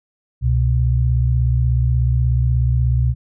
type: tone pair together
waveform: sine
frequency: 66.93 / 123.47 Hz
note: C2 / B2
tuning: +40 / 0 cents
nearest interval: major seventh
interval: 1060 cents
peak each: -16 dBFS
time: 0.41-3.15 s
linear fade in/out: 50 ms
effects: none